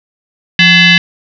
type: tone with frequency modulation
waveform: sine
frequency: 174.61 Hz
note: F3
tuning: in tune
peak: -3 dBFS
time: 0.59-0.98 s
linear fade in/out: 2 ms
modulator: 940 Hz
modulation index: 3.7
effects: none